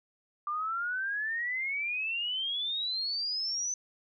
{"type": "exponential sweep", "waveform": "sine", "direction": "up", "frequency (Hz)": [1178, 6110], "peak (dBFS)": -30, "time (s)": [0.47, 3.74], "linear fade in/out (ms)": 2, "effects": []}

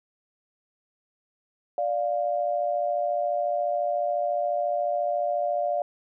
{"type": "tone pair together", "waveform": "sine", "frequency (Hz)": [587.3, 701.5], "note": ["D5", "F5"], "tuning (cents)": [0, 8], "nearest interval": "minor third", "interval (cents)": 308, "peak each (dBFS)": -26, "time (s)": [1.78, 5.82], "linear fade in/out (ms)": 2, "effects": []}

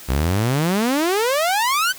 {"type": "exponential sweep", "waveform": "sawtooth", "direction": "up", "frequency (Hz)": [61, 1568], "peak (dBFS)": -13, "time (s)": [0.08, 1.93], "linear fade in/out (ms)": 20, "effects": ["white hiss -39 dBFS RMS until 1.98 s"]}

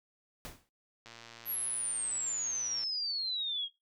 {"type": "noise with exponential decay", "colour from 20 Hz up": "pink", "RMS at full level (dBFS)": -41, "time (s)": [0.45, 0.69], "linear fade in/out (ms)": 0, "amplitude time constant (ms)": 51}
{"type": "click train", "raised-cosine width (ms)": 0.2, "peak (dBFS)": -32, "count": 207, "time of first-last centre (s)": [1.06, 2.836], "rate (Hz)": 116}
{"type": "exponential sweep", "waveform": "sine", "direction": "down", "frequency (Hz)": [11880, 3226], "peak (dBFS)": -32, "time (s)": [1.45, 3.69], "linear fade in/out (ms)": 50}
{"effects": ["noise-tail reverb RT60 0.2 s tail -19 dB re dry"]}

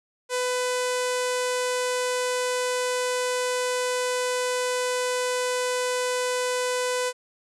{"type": "tone with low-pass filter", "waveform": "sawtooth", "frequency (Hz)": 500, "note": "B4", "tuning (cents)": 21, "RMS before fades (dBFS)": -26, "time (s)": [0.29, 7.13], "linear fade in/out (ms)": 50, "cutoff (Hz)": 8600, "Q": 1.9, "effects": []}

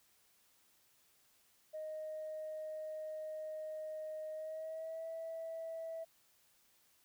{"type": "tone with pitch glide", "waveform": "sine", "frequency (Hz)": [622.3, 653.2], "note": ["D#5", "E5"], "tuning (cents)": [0, -16], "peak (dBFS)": -40, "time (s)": [1.73, 6.05], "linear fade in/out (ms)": 20, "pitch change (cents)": 84, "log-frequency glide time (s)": [4.31, 5.07], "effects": ["tanh soft clip ceiling -37 dBFS", "white hiss -71 dBFS RMS until 7.04 s"]}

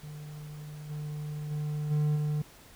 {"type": "tone with level steps", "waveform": "triangle", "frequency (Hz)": 150, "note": "D3", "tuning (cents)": 37, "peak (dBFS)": [-38, -32, -28, -22, -25], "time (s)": [0.03, 2.42], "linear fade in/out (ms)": 5, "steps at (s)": [0.89, 1.5, 1.9, 2.15], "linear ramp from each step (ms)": 20, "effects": ["pink hiss -54 dBFS RMS until 2.75 s"]}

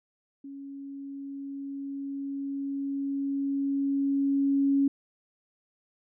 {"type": "tone with level ramp", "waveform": "sine", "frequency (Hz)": 277.2, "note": "C#4", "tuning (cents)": 0, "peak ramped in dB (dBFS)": [-39, -20], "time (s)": [0.44, 4.88], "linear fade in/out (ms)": 5, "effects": []}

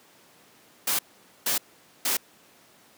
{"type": "noise bursts", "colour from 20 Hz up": "white", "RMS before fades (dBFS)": -25, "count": 3, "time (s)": [0.87, 2.17], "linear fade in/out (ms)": 5, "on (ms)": 120, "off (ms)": 470, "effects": ["pink hiss -56 dBFS RMS until 2.97 s", "high-pass 200 Hz 12 dB/octave"]}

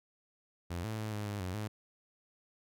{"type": "tone with pitch steps", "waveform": "sawtooth", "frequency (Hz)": [86.9, 109.6, 108.4, 104.7, 102.7, 91.6, 106.4], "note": ["F2", "A2", "A2", "G#2", "G#2", "F#2", "G#2"], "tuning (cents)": [-8, -6, -25, 15, -19, -17, 42], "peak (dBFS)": -32, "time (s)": [0.7, 1.68], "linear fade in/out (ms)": 10, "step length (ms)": 140, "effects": []}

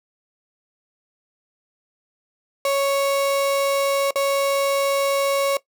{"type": "tone with dropouts", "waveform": "35% pulse", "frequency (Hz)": 554.4, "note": "C#5", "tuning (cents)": 0, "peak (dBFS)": -16, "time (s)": [2.65, 5.57], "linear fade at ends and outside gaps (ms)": 2, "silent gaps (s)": [4.108, 4.157], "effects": ["noise-tail reverb RT60 0.1 s tail -18 dB re dry"]}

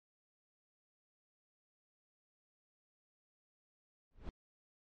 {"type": "noise with exponential growth", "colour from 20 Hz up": "brown", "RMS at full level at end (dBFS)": -37, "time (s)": [4.11, 4.29], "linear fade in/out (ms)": 1, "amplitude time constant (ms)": 38, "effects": ["low-pass 4000 Hz 12 dB/octave", "MP3 48 kbps"]}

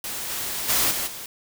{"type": "noise with level steps", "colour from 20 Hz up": "white", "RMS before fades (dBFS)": [-31, -29, -21, -27, -36], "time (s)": [0.04, 1.26], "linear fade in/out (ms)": 2, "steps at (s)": [0.29, 0.68, 0.9, 1.06], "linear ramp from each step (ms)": 20, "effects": []}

